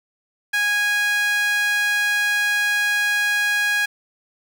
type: tone with high-pass filter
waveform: sawtooth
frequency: 825 Hz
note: G#5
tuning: 12 cents flat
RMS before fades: -20 dBFS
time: 0.53-3.86 s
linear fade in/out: 10 ms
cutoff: 1800 Hz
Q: 4.1
effects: none